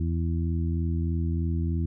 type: harmonic tone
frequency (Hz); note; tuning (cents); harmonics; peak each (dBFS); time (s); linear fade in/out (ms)
83.2; E2; +17; 1 / 2 / 3 / 4; -25 / -31 / -35 / -37; 0-1.86; 5
effects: none